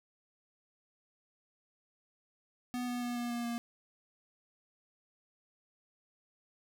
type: tone with pitch steps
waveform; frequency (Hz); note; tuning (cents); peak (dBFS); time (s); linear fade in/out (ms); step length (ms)
square; 246.9 / 244.6 / 242.4 / 240.1 / 237.9 / 235.8; B3 / B3 / B3 / B3 / A#3 / A#3; 0 / -16 / -32 / -49 / +35 / +20; -35; 2.74-3.58; 0; 140
effects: none